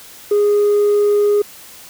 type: tone with tanh clipping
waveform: triangle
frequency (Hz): 412.7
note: G#4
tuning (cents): -11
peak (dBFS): -11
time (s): 0.31-1.42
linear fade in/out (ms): 5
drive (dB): 6
effects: white hiss -39 dBFS RMS until 1.89 s